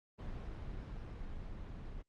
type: noise with level ramp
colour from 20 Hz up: brown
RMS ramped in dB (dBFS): -42 to -46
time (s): 0.18-2.03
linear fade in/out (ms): 20
effects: low-pass 4000 Hz 12 dB/octave + Opus 24 kbps